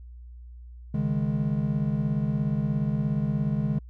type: chord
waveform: triangle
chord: C# suspended second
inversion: none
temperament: equal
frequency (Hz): 138.59 / 155.56 / 207.7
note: C#3 / D#3 / G#3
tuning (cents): 0 / 0 / 0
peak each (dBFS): -26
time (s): 0.94-3.79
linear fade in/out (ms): 5
effects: added 60 Hz sine -41 dBFS peak until 3.89 s